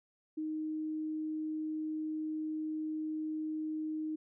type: tone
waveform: sine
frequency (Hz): 311.1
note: D#4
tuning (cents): 0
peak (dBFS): -34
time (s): 0.37-4.16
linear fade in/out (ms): 10
effects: none